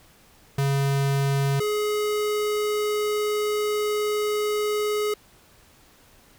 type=tone pair in turn; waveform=square; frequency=138.59 / 420.6 Hz; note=C#3 / G#4; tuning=0 / +22 cents; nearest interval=octave + perfect fifth; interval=1922 cents; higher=second; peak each=-21 / -23 dBFS; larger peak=first; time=0.58-1.6 / 1.6-5.14 s; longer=second; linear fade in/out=5 ms; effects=pink hiss -55 dBFS RMS until 6.38 s